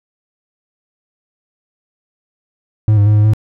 triangle tone with pitch steps, 107.4 / 102.2 / 105.9 / 105.2 / 107.9 Hz, A2 / G#2 / G#2 / G#2 / A2, -41 / -27 / +34 / +23 / -33 cents, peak -5 dBFS, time 2.88-3.335 s, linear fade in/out 0 ms, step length 91 ms, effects none

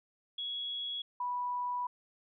sine tone pair in turn, 3344 / 983 Hz, G#7 / B5, +11 / -8 cents, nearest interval octave + major sixth, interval 2119 cents, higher first, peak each -35 / -32 dBFS, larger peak second, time 0.38-1.02 / 1.2-1.87 s, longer second, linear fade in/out 5 ms, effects none

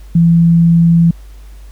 sine tone, 168 Hz, E3, 33 cents sharp, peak -5 dBFS, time 0.15-1.11 s, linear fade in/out 5 ms, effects added 50 Hz sine -31 dBFS peak until 1.71 s + pink hiss -48 dBFS RMS until 1.71 s

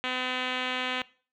5% pulse tone with low-pass filter, 254 Hz, B3, 49 cents sharp, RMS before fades -31 dBFS, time 0.04-1.02 s, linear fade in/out 0 ms, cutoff 3300 Hz, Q 2, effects noise-tail reverb RT60 0.4 s tail -20 dB re dry

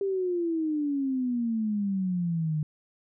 sine exponential sweep, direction down, 398.9 to 150 Hz, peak -25 dBFS, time 0.01-2.63 s, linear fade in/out 2 ms, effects none

